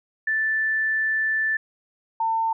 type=tone pair in turn; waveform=sine; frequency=1760 / 900.6 Hz; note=A6 / A5; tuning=0 / +40 cents; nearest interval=octave; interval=1160 cents; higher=first; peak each=-20 dBFS; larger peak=neither; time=0.27-1.57 / 2.2-2.53 s; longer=first; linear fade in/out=5 ms; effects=none